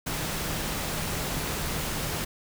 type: tone in noise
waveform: sine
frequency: 155.56 Hz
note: D#3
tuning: in tune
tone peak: -39 dBFS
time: 0.06-2.25 s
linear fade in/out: 10 ms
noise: pink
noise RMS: -31 dBFS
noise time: 0.06-2.25 s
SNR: -11 dB
effects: none